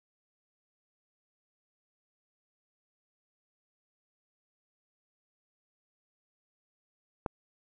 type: click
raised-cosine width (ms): 1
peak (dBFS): -17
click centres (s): 7.262
effects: none